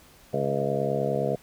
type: harmonic tone with a mistuned harmonic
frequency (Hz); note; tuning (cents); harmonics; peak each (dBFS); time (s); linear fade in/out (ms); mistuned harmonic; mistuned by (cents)
69.8; C#2; +13; 2 / 3 / 4 / 5 / 6 / 7 / 8 / 9 / 10; -31 / -33 / -38 / -39 / -31 / -29 / -38 / -30 / -34; 0.33-1.36; 10; 10; -21
effects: pink hiss -54 dBFS RMS until 1.42 s

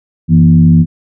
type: tone with frequency modulation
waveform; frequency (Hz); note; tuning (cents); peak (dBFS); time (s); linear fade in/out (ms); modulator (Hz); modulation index
sine; 164.81; E3; 0; -3; 0.28-0.86; 50; 72.5; 0.83
effects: none

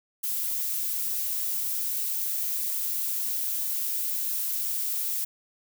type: noise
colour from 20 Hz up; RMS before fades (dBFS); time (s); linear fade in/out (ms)
violet; -29; 0.23-5.25; 10
effects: none

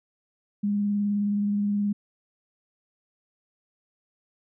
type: tone with vibrato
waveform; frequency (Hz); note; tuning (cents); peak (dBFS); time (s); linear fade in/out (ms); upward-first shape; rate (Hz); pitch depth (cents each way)
sine; 204.5; G#3; -26; -22; 0.63-1.93; 10; sine; 19; 18
effects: none

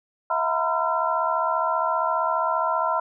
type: tone cluster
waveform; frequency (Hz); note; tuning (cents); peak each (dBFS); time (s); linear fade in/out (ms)
sine; 649 / 720 / 935 / 1010 / 1358; E5 / F#5 / A#5 / B5 / F6; -27 / -47 / +5 / +39 / -49; -27 / -32 / -27 / -25 / -27; 0.3-3; 5
effects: none

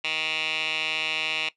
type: tone with band-pass filter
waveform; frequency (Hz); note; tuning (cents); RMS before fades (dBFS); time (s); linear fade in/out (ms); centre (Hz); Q
10% pulse; 157.1; D#3; +17; -28; 0.04-1.49; 5; 2900; 6.9
effects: noise-tail reverb RT60 0.1 s tail -18 dB re dry + resampled to 22050 Hz

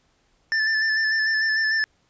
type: tone with vibrato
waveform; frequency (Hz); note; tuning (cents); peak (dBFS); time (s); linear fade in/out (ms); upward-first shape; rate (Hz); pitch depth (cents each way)
square; 1760; A6; 0; -20; 0.52-1.84; 0; square; 6.7; 22
effects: pink hiss -65 dBFS RMS until 2.09 s + resampled to 16000 Hz

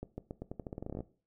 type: accelerating click train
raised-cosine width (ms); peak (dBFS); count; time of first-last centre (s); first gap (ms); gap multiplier
2; -26; 17; 0.03-1.006; 150; 0.86
effects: noise-tail reverb RT60 0.4 s tail -17 dB re dry

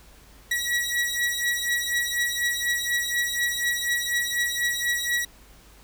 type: beating tone pair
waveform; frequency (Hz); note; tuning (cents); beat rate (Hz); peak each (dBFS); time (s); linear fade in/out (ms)
sawtooth; 1921 / 1925.1; B6 / B6; -48 / -45; 4.1; -23; 0.51-5.25; 5
effects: added 50 Hz sine -52 dBFS peak until 5.83 s + pink hiss -53 dBFS RMS until 5.83 s

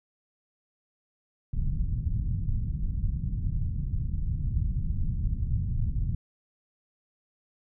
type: low-pass noise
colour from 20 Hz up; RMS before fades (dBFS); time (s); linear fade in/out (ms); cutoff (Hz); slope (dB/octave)
pink; -28; 1.53-6.15; 5; 150; 24
effects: none

